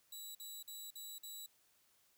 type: tone bursts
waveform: 15% pulse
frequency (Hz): 3918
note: B7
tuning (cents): -15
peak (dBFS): -40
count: 5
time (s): 0.12-1.462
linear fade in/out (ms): 5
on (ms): 230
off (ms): 48
effects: white hiss -73 dBFS RMS until 2.17 s